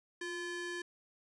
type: ring-modulated tone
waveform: square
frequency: 688 Hz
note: F5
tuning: 26 cents flat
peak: -36 dBFS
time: 0.21-0.82 s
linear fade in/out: 5 ms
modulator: 1040 Hz
effects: resampled to 22050 Hz